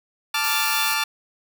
15% pulse chord, D minor, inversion second, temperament equal, 880 / 1174.7 / 1396.9 Hz, A5 / D6 / F6, 0 / 0 / 0 cents, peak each -19 dBFS, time 0.34-1.04 s, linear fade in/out 5 ms
blue noise, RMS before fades -28 dBFS, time 0.44-0.94 s, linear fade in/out 0 ms
effects none

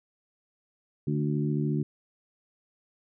harmonic tone with a mistuned harmonic, 73.9 Hz, D2, 11 cents sharp, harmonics 2 / 3 / 4 / 5, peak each -27 / -31 / -33 / -35 dBFS, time 1.07-1.83 s, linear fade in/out 5 ms, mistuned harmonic 5, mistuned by -19 cents, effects none

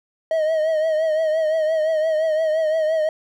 triangle tone with vibrato, 631 Hz, D#5, 24 cents sharp, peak -15 dBFS, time 0.31-3.09 s, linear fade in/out 2 ms, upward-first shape triangle, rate 5.8 Hz, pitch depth 63 cents each way, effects none

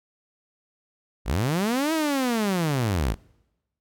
sawtooth linear two-way sweep, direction up then down, 42.15 to 326.8 to 42.15 Hz, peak -18 dBFS, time 1.25-3.16 s, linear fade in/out 50 ms, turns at 1.93 s, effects noise-tail reverb RT60 1.0 s tail -25 dB re dry

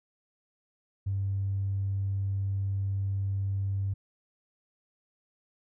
triangle tone with tanh clipping, 98 Hz, G2, in tune, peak -27 dBFS, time 1.06-3.94 s, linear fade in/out 10 ms, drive 4 dB, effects none

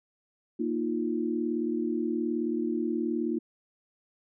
sine chord, Bb suspended fourth, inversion none, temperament just, 233.1 / 310.8 / 349.6 Hz, Bb3 / Eb4 / F4, 0 / -2 / +2 cents, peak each -31 dBFS, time 0.59-3.39 s, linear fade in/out 10 ms, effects none

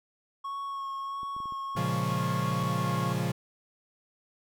triangle tone with vibrato, 1100 Hz, C#6, 14 cents flat, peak -31 dBFS, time 0.44-3.13 s, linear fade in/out 10 ms, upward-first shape sine, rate 1.5 Hz, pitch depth 16 cents each way
clicks, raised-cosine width 3 ms, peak -36 dBFS, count 12, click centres 1.232 / 1.365 / 1.403 / 1.457 / 1.523 / 1.754 / 1.816 / 1.944 / 2.127 / 2.391 / 2.505 / 2.639 s
45% pulse chord, Bb minor seventh, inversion none, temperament equal, 116.54 / 138.59 / 174.61 / 207.7 Hz, Bb2 / Db3 / F3 / Ab3, 0 / 0 / 0 / 0 cents, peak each -33 / -32 / -32 / -38 dBFS, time 1.76-3.32 s, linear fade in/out 10 ms
effects none

